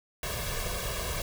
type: noise with comb filter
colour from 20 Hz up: pink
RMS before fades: -33 dBFS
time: 0.23-1.22 s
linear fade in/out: 2 ms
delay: 1.8 ms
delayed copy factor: +0.9
effects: none